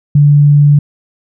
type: tone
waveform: sine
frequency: 145.5 Hz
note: D3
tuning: 16 cents flat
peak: -3 dBFS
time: 0.15-0.79 s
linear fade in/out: 5 ms
effects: none